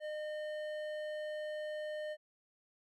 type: tone with hard clipping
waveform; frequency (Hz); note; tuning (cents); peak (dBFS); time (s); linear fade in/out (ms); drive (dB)
sine; 609; D#5; -37; -40; 0-2.17; 50; 10
effects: none